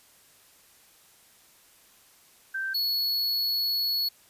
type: tone pair in turn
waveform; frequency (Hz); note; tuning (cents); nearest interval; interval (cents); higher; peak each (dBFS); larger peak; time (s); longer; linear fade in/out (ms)
sine / square; 1562 / 4381; G6 / C#8; -7 / -21; octave + tritone; 1786; second; -28 / -25; second; 2.54-2.74 / 2.74-4.09; second; 10
effects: white hiss -58 dBFS RMS until 4.29 s + resampled to 32000 Hz